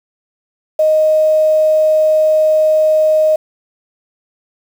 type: tone with quantisation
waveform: sine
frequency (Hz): 622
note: D#5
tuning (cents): -1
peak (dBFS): -8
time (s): 0.79-3.36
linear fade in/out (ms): 5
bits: 6
effects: none